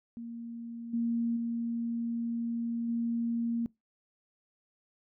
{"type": "tone with level steps", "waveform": "sine", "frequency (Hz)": 233.1, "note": "A#3", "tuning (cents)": 0, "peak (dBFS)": [-38, -27, -30, -28], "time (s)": [0.17, 3.66], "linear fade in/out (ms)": 0, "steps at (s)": [0.93, 1.36, 2.88], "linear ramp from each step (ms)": 10, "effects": ["noise-tail reverb RT60 0.2 s tail -23 dB re dry"]}